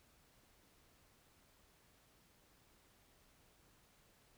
silence, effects pink hiss -70 dBFS RMS until 4.37 s

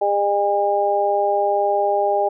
harmonic tone, 202.4 Hz, G#3, 44 cents flat, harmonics 2 / 3 / 4, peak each -22 / -20 / -19 dBFS, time 0.01-2.29 s, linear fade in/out 10 ms, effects none

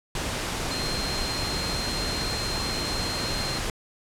sine tone in noise, 4186 Hz, C8, in tune, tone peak -31 dBFS, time 0.71-3.58 s, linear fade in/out 2 ms, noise pink, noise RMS -29 dBFS, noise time 0.15-3.7 s, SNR -5 dB, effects low-pass 9000 Hz 12 dB/octave

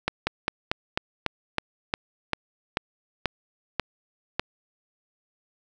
slowing click train, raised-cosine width 0.3 ms, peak -7 dBFS, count 13, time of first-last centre 0.08-4.396 s, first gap 190 ms, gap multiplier 1.11, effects none

